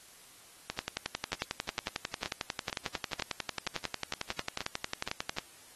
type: two click trains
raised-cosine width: 0.2 ms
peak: -15 / -17 dBFS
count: 53 / 9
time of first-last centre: 0.7-5.385 / 1.32-5.076 s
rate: 11.1 / 2.13 Hz
effects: white hiss -56 dBFS RMS until 5.75 s + AAC 32 kbps